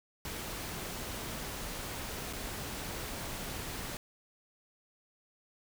pink noise with dropouts, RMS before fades -40 dBFS, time 0.25-3.97 s, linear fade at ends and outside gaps 1 ms, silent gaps 2.328-2.333 s, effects none

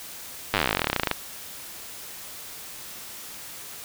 slowing click train, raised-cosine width 0.3 ms, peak -5 dBFS, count 28, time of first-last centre 0.54-1.113 s, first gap 9 ms, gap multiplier 1.06, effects white hiss -40 dBFS RMS until 3.84 s

